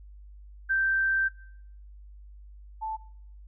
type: tone pair in turn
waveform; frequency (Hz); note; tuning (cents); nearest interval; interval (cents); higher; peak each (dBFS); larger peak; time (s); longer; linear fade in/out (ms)
sine; 1564 / 877.8; G6 / A5; -4 / -4; minor seventh; 1000; first; -22 / -30; first; 0.69-1.29 / 2.81-2.97; first; 20
effects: noise-tail reverb RT60 0.7 s tail -21 dB re dry + added 50 Hz sine -45 dBFS peak until 3.47 s